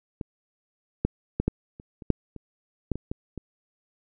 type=clicks; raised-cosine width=3 ms; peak=-19 / -9 / -11 / -9 / -29 / -28 / -6 / -26 / -12 / -20 / -17 / -22 dBFS; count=12; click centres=0.212 / 1.05 / 1.4 / 1.48 / 1.799 / 2.022 / 2.103 / 2.363 / 2.917 / 2.956 / 3.115 / 3.377 s; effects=none